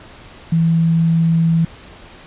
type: tone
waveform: sine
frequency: 164.81 Hz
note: E3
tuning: in tune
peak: -11 dBFS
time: 0.52-1.65 s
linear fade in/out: 5 ms
effects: pink hiss -40 dBFS RMS until 2.26 s + resampled to 8000 Hz